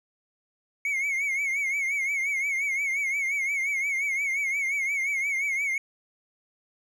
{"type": "tone with vibrato", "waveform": "triangle", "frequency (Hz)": 2200, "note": "C#7", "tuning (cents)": -14, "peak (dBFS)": -23, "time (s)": [0.85, 5.78], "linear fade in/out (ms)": 2, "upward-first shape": "triangle", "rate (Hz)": 5.7, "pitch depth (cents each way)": 100, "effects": []}